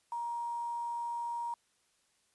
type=tone with quantisation; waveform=sine; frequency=943 Hz; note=A#5; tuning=20 cents sharp; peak=-34 dBFS; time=0.12-1.54 s; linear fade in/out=2 ms; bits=9; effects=white hiss -73 dBFS RMS until 2.34 s + resampled to 24000 Hz